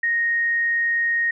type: tone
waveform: sine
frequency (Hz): 1864.7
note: A#6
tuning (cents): 0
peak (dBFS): -18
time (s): 0.03-1.31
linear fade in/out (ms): 5
effects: none